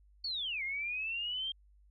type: linear two-way sweep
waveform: sine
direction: down then up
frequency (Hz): 4544 to 2093 to 3206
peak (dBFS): -34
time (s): 0.24-1.52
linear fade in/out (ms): 5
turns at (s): 0.63
effects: added 50 Hz sine -60 dBFS peak until 1.9 s